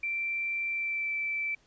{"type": "tone with pitch glide", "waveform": "sine", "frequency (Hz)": [2349, 2326], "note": ["D7", "D7"], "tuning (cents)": [0, -17], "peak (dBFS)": -29, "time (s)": [0.03, 1.55], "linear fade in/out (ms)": 5, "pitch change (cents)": -17, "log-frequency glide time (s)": [0.69, 1.12], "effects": ["pink hiss -65 dBFS RMS until 1.66 s", "resampled to 16000 Hz"]}